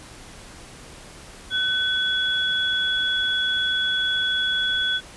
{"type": "tone pair together", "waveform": "sine", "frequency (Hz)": [1509, 3379], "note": ["F#6", "G#7"], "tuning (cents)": [34, 29], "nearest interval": "octave + major second", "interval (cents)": 1395, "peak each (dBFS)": [-24, -22], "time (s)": [1.5, 5.01], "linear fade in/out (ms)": 50, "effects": ["pink hiss -43 dBFS RMS until 5.16 s", "resampled to 24000 Hz"]}